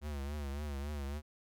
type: tone with vibrato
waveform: square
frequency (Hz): 71.8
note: D2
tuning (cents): -39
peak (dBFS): -38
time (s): 0.01-1.22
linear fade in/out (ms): 50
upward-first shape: triangle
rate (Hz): 3.6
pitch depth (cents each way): 97
effects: none